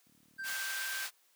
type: click train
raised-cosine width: 5 ms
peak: -40 dBFS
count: 18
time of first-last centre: 0.07-0.526 s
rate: 37.3 Hz
type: tone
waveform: triangle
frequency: 1568 Hz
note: G6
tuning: in tune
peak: -36 dBFS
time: 0.38-1.06 s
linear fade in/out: 20 ms
type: high-pass noise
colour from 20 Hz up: pink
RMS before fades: -40 dBFS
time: 0.43-1.11 s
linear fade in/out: 50 ms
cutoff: 1500 Hz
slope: 12 dB/octave
effects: white hiss -69 dBFS RMS until 1.35 s + high-pass 400 Hz 12 dB/octave